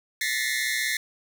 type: tone cluster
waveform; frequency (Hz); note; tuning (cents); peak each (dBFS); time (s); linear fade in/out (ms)
sawtooth; 1747 / 1873 / 2019 / 2134; A6 / A#6 / B6 / C7; -13 / +8 / +38 / +34; -27; 0.21-0.97; 2
effects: none